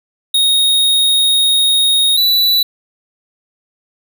square tone pair in turn, 3734 / 3956 Hz, A#7 / B7, +2 / +2 cents, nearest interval minor second, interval 100 cents, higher second, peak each -10 dBFS, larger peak neither, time 0.34-2.17 / 2.17-2.63 s, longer first, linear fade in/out 5 ms, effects none

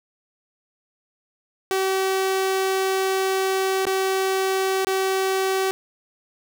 sawtooth tone with dropouts, 382.1 Hz, G4, 44 cents flat, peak -16 dBFS, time 1.71-5.71 s, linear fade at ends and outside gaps 0 ms, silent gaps 3.853-3.868 / 4.847-4.87 s, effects none

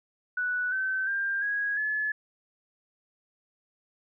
sine tone with pitch steps, 1480 / 1535.7 / 1593.6 / 1653.6 / 1715.9 Hz, F#6 / G6 / G6 / G#6 / A6, 0 / -36 / +28 / -8 / -44 cents, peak -26 dBFS, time 0.37-2.12 s, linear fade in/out 5 ms, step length 350 ms, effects none

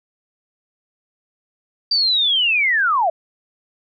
sine linear sweep, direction down, 4699 to 620 Hz, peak -14 dBFS, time 1.91-3.1 s, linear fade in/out 5 ms, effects none

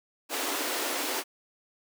pink high-pass noise, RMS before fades -31 dBFS, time 0.29-1.24 s, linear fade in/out 50 ms, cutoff 260 Hz, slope 96 dB/octave, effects none

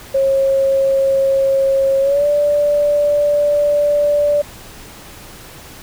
sine tone with pitch glide, 542 to 584.3 Hz, C#5 to D5, -39 to -9 cents, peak -11 dBFS, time 0.14-4.42 s, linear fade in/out 10 ms, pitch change +130 cents, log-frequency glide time 2-2.26 s, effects pink hiss -37 dBFS RMS until 5.82 s

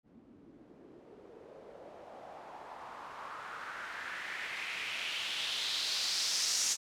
blue noise with low-pass filter sweep, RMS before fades -39 dBFS, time 0.03-6.77 s, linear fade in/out 50 ms, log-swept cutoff 230 to 6400 Hz, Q 2.8, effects none

